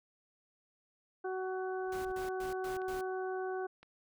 harmonic tone, 374.4 Hz, F#4, 20 cents sharp, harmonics 1 / 2 / 3 / 4, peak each -36 / -41 / -49 / -46 dBFS, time 1.24-3.67 s, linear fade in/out 10 ms
brown noise with exponential growth, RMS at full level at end -48 dBFS, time 1.69-2.12 s, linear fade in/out 5 ms, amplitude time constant 92 ms
pink noise bursts, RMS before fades -49 dBFS, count 5, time 1.92-3.01 s, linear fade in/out 2 ms, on 130 ms, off 110 ms
clicks, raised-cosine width 0.3 ms, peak -39 dBFS, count 2, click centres 2.818 / 3.83 s
effects none

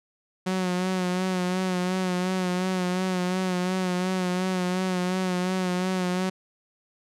sawtooth tone with vibrato, 183.4 Hz, F#3, 15 cents flat, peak -20 dBFS, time 0.46-6.3 s, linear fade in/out 10 ms, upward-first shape sine, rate 2.8 Hz, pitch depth 38 cents each way, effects low-pass 9000 Hz 12 dB/octave

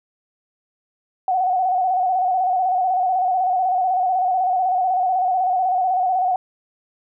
sine tone with vibrato, 740 Hz, F#5, in tune, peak -16 dBFS, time 1.28-6.36 s, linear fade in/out 2 ms, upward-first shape square, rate 16 Hz, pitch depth 45 cents each way, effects none

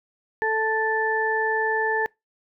harmonic tone, 440 Hz, A4, in tune, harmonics 1 / 2 / 4, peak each -25 / -26 / -24 dBFS, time 0.42-2.06 s, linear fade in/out 0 ms, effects noise-tail reverb RT60 0.2 s tail -25 dB re dry

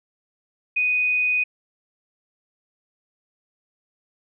sine tone, 2489 Hz, D#7, in tune, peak -18 dBFS, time 0.76-1.44 s, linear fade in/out 10 ms, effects none

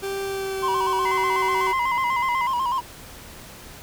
40% pulse tone with pitch glide, 392 to 378.9 Hz, G4 to F#4, 0 to +41 cents, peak -25 dBFS, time 0.02-1.73 s, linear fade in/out 20 ms, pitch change -59 cents, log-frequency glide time 0.23-0.95 s
triangle tone with vibrato, 1010 Hz, B5, 39 cents sharp, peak -19 dBFS, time 0.62-2.81 s, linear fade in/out 20 ms, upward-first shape square, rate 8.1 Hz, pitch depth 80 cents each way
sine tone, 2056 Hz, C7, 31 cents flat, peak -27 dBFS, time 1.05-2.47 s, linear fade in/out 10 ms
effects pink hiss -42 dBFS RMS until 3.82 s

